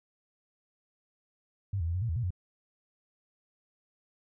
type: tone with pitch steps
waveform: sine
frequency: 98.7 / 82.2 / 84.7 / 91.9 / 116.2 / 81.6 / 120.6 / 90.6 Hz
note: G2 / E2 / E2 / F#2 / A#2 / E2 / B2 / F#2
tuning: +12 / -4 / +48 / -11 / -5 / -17 / -41 / -36 cents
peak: -28 dBFS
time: 1.73-2.306 s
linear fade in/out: 5 ms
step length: 72 ms
effects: none